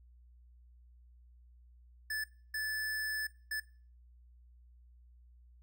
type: tone bursts at uneven times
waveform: square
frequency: 1739 Hz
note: A6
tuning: 21 cents flat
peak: -35 dBFS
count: 3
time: 2.1-2.24 / 2.54-3.27 / 3.51-3.6 s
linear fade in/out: 5 ms
effects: noise-tail reverb RT60 0.4 s tail -19 dB re dry + added 60 Hz sine -57 dBFS peak until 5.62 s